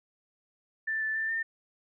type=tone with pitch steps; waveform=sine; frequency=1770 / 1756 / 1777 / 1809 Hz; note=A6 / A6 / A6 / A6; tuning=+10 / -4 / +17 / +48 cents; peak=-28 dBFS; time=0.87-1.43 s; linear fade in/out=10 ms; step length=140 ms; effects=none